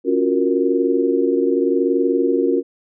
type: chord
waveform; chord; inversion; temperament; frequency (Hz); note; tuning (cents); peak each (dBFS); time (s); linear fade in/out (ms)
sine; Gb major seventh; second; equal; 277.2 / 349.2 / 370 / 466.2; Db4 / F4 / Gb4 / Bb4; 0 / 0 / 0 / 0; -20; 0.04-2.63; 50
effects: none